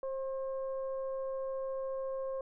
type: tone with frequency modulation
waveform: sine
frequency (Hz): 532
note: C5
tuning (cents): +29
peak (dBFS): -34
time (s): 0.03-2.41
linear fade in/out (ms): 2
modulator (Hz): 539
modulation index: 0.46
effects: none